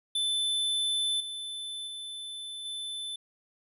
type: tone with level steps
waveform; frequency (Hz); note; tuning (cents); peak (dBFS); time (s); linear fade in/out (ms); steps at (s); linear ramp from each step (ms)
square; 3520; A7; 0; -27 / -36 / -38 / -35; 0.15-3.16; 5; 1.2 / 1.87 / 2.65; 5
effects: resampled to 32000 Hz